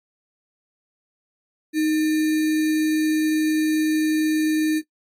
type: tone with sample-and-hold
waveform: sine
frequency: 311.1 Hz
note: D#4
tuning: in tune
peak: -17 dBFS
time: 1.73-4.82 s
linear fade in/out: 50 ms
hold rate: 2100 Hz
effects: noise-tail reverb RT60 0.1 s tail -19 dB re dry + AAC 48 kbps